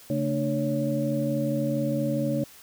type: tone cluster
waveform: sine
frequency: 140 / 224.5 / 297 / 559 Hz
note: C#3 / A3 / D4 / C#5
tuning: +18 / +35 / +20 / +14 cents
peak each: -29 dBFS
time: 0.1-2.44 s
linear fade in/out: 2 ms
effects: white hiss -50 dBFS RMS until 2.62 s